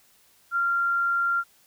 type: tone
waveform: sine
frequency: 1385 Hz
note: F6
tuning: 15 cents flat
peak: -21 dBFS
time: 0.51-1.44 s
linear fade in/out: 50 ms
effects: white hiss -60 dBFS RMS until 1.66 s